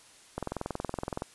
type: click train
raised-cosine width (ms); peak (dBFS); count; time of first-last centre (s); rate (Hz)
1; -18; 19; 0.38-1.221; 21.4
effects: white hiss -56 dBFS RMS until 1.34 s + resampled to 24000 Hz